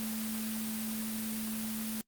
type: tone in noise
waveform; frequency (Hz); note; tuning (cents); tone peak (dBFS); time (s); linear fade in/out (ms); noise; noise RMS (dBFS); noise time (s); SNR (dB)
sine; 220; A3; 0; -35; 0-2.01; 0; white; -40; 0-2.01; +2
effects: noise-tail reverb RT60 0.1 s tail -26 dB re dry + Opus 32 kbps